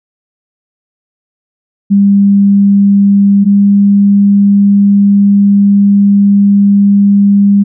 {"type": "tone pair in turn", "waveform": "sine", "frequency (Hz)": [199.8, 200.9], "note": ["G3", "G3"], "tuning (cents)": [33, 43], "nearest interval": "unison", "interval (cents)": 10, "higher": "second", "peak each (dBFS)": -3, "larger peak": "neither", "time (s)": [[1.9, 3.45], [3.45, 7.64]], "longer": "second", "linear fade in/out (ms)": 20, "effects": []}